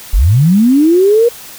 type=linear sweep; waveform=sine; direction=up; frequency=33.21 to 483.5 Hz; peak=-5 dBFS; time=0.13-1.29 s; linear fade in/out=10 ms; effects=white hiss -32 dBFS RMS until 1.58 s